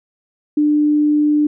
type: tone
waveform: sine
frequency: 298.1 Hz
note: D4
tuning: 26 cents sharp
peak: -11 dBFS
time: 0.57-1.47 s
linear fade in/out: 5 ms
effects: none